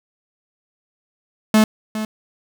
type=tone with echo; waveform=45% pulse; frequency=216.5 Hz; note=A3; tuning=28 cents flat; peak=-10 dBFS; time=1.54-1.64 s; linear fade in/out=2 ms; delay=410 ms; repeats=1; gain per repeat=-12 dB; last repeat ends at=2.05 s; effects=none